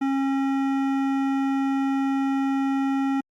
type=tone with hard clipping; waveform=sine; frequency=271.8 Hz; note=C#4; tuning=34 cents flat; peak=-23 dBFS; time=0.01-3.21 s; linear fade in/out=10 ms; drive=14 dB; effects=Opus 48 kbps